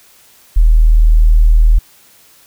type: tone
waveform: sine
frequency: 39.48 Hz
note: D#1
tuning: 26 cents sharp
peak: -4 dBFS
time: 0.56-1.79 s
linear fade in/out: 10 ms
effects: white hiss -46 dBFS RMS until 2.46 s